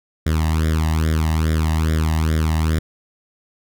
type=tone with flanger; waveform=sawtooth; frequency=79.1 Hz; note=D#2; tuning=29 cents sharp; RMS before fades=-18 dBFS; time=0.26-2.79 s; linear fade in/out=5 ms; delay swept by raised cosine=0.56 to 1.07 ms; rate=2.4 Hz; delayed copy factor=+1; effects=none